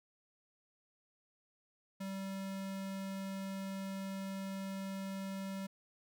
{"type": "tone", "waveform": "square", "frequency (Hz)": 193.7, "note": "G3", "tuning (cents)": -20, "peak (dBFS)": -40, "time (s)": [2, 5.67], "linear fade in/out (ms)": 10, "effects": []}